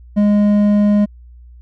sine tone with hard clipping, 206.5 Hz, G#3, 10 cents flat, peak -11 dBFS, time 0.16-1.06 s, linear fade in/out 20 ms, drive 6 dB, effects added 60 Hz sine -37 dBFS peak until 1.61 s

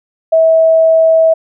sine tone, 648 Hz, E5, 30 cents flat, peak -5 dBFS, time 0.32-1.34 s, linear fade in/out 10 ms, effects none

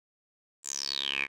10% pulse tone with band-pass filter sweep, 69.3 Hz, C#2, in tune, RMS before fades -33 dBFS, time 0.63-1.28 s, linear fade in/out 50 ms, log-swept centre 7800 to 2100 Hz, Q 9.6, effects none

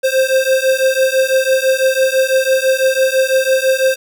square beating tone pair, 523.3 / 529.3 Hz, C5 / C5, 0 / +20 cents, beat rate 6 Hz, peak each -15 dBFS, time 0.03-3.96 s, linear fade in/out 20 ms, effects 7-bit

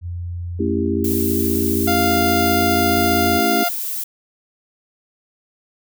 sine tone with pitch glide, 87.2 to 86.45 Hz, F2 to F2, -2 to -17 cents, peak -24 dBFS, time 0.01-3.41 s, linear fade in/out 50 ms, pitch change -15 cents, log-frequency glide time 1.14-1.5 s
sine chord, A dominant seventh, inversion none, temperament just, 220 / 275 / 330 / 396 Hz, A3 / C#4 / E4 / G4, 0 / -14 / +2 / +18 cents, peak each -23 dBFS, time 0.59-3.64 s, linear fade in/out 10 ms
violet noise, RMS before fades -25 dBFS, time 1.04-4.04 s, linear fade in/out 5 ms
harmonic tone, 698.5 Hz, F5, in tune, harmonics 1 / 2 / 3 / 4 / 5 / 6 / 7 / 9, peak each -19 / -24 / -29 / -32 / -32 / -36 / -31 / -37 dBFS, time 1.87-3.69 s, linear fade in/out 10 ms
effects none

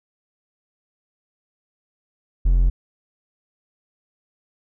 triangle tone, 43.65 Hz, F1, in tune, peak -11 dBFS, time 2.45-2.7 s, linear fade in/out 10 ms, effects none

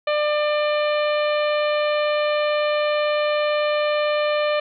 harmonic tone, 597 Hz, D5, 28 cents sharp, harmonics 1 / 2 / 3 / 4 / 5 / 6 / 7, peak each -19 / -27 / -31 / -30 / -33 / -38 / -38 dBFS, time 0.07-4.6 s, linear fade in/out 5 ms, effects none

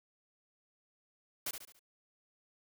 white noise with echo, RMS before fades -37 dBFS, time 1.46-1.51 s, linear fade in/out 5 ms, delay 71 ms, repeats 4, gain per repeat -7 dB, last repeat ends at 1.794 s, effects none

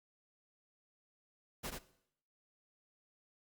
pink noise with echo, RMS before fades -41 dBFS, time 1.63-1.71 s, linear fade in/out 20 ms, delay 80 ms, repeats 1, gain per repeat -3 dB, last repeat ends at 1.79 s, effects noise-tail reverb RT60 0.7 s tail -17 dB re dry + Opus 48 kbps

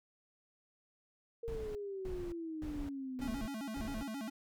sine exponential sweep, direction down, 466.2 to 239 Hz, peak -39 dBFS, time 1.43-3.35 s, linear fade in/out 5 ms
brown noise bursts, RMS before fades -44 dBFS, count 5, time 1.48-4.03 s, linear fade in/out 0 ms, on 270 ms, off 300 ms
square tone with vibrato, 246.9 Hz, B3, in tune, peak -40 dBFS, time 3.21-4.3 s, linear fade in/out 10 ms, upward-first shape square, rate 7.5 Hz, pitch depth 210 cents each way
effects none

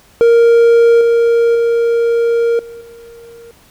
triangle tone with level steps, 466.2 Hz, A#4, in tune, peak -3 / -6 / -8 / -27 / -32 dBFS, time 0.21-3.51 s, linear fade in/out 0 ms, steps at 1.01 / 1.55 / 2.59 / 2.81 s, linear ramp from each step 2 ms, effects pink hiss -47 dBFS RMS until 3.7 s

